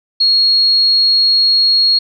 sine tone, 4300 Hz, C8, 47 cents sharp, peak -8 dBFS, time 0.2-1.99 s, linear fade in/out 10 ms, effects none

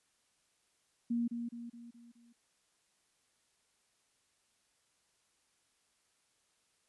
sine tone with echo, 235.9 Hz, A#3, 21 cents sharp, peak -30 dBFS, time 1.1-1.28 s, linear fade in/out 10 ms, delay 210 ms, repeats 5, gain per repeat -6 dB, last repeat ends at 2.33 s, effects white hiss -75 dBFS RMS until 6.88 s + resampled to 24000 Hz

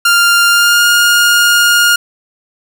sawtooth tone with pitch glide, 1396.9 to 1419.7 Hz, F6 to F6, 0 to +28 cents, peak -3 dBFS, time 0.05-1.96 s, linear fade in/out 5 ms, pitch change +28 cents, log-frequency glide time 0.49-0.86 s, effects 7-bit

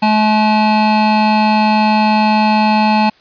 square tone pair together, 214.5 / 858 Hz, A3 / A5, -44 / -44 cents, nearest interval 2 octaves, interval 2400 cents, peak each -13 dBFS, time 0.02-3.1 s, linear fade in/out 10 ms, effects white hiss -49 dBFS RMS until 3.2 s + resampled to 11025 Hz

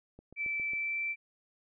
click train, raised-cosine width 2 ms, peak -37 dBFS, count 5, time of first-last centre 0.19-0.734 s, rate 7.35 Hz
sine tone with pitch glide, 2323 to 2336 Hz, D7 to D7, -20 to -10 cents, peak -31 dBFS, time 0.36-1.16 s, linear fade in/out 50 ms, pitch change +10 cents, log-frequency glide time 0.72-0.98 s
effects none

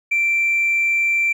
triangle tone with hard clipping, 2349 Hz, D7, in tune, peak -15 dBFS, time 0.11-1.33 s, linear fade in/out 10 ms, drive 2 dB, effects none

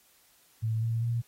sine tone with pitch steps, 111.5 / 114.5 / 117.59 Hz, A2 / A#2 / A#2, +23 / -31 / +16 cents, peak -26 dBFS, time 0.62-1.22 s, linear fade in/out 20 ms, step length 200 ms, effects white hiss -63 dBFS RMS until 1.27 s + AAC 48 kbps

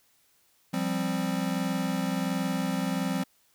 square chord, F suspended second, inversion none, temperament equal, 174.61 / 196 / 261.6 Hz, F3 / G3 / C4, 0 / 0 / 0 cents, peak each -32 dBFS, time 0.73-3.24 s, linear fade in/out 10 ms, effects white hiss -66 dBFS RMS until 3.54 s

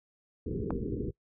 white low-pass noise, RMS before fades -34 dBFS, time 0.46-1.11 s, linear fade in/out 5 ms, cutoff 460 Hz, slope 96 dB/octave
click, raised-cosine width 1 ms, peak -18 dBFS, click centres 0.706 s
effects noise-tail reverb RT60 0.1 s tail -22 dB re dry

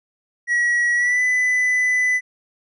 triangle tone with pitch glide, 1918 to 1999.4 Hz, A#6 to B6, +49 to +21 cents, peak -14 dBFS, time 0.47-2.21 s, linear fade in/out 50 ms, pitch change +72 cents, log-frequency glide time 0.95-1.22 s, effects resampled to 24000 Hz

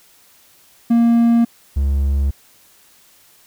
triangle tone pair in turn, 233.5 / 69.42 Hz, A#3 / C#2, +3 / +3 cents, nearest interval octave + major sixth, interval 2100 cents, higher first, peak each -8 / -12 dBFS, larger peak first, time 0.9-1.45 / 1.76-2.31 s, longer neither, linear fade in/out 10 ms, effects white hiss -51 dBFS RMS until 3.46 s

